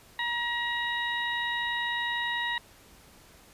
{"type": "harmonic tone", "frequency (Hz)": 951, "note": "A#5", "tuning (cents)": 34, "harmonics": [1, 2, 3, 4], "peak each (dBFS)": [-34, -30, -40, -35], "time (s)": [0.19, 2.58], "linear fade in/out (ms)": 2, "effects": ["pink hiss -55 dBFS RMS until 3.53 s", "resampled to 32000 Hz"]}